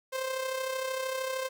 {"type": "tone with amplitude modulation", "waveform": "sawtooth", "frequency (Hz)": 523.3, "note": "C5", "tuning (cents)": 0, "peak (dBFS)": -25, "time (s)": [0.12, 1.49], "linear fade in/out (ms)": 20, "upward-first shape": "sine", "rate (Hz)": 33.1, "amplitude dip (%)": 50, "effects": []}